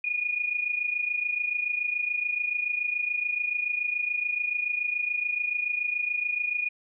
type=tone pair together; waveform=sine; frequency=2445 / 2472 Hz; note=D#7 / D#7; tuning=-31 / -12 cents; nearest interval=unison; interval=19 cents; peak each=-27 / -31 dBFS; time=0.04-6.69 s; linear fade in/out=5 ms; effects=none